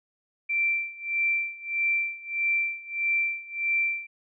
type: tone with tremolo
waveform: sine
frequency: 2349 Hz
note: D7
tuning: in tune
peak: -21 dBFS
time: 0.49-4.07 s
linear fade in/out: 10 ms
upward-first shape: sine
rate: 1.6 Hz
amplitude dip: 90%
effects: none